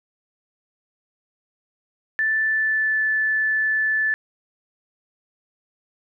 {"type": "tone with pitch glide", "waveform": "sine", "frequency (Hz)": [1760, 1745.8], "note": ["A6", "A6"], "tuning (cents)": [0, -14], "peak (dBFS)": -18, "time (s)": [2.19, 4.14], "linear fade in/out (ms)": 0, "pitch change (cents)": -14, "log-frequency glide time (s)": [2.44, 3.03], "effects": []}